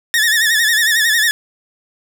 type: tone with vibrato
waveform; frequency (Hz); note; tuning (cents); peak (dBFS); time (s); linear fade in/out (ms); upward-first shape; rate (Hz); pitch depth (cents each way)
sawtooth; 1790; A6; +29; -8; 0.14-1.31; 0; sine; 11; 93
effects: none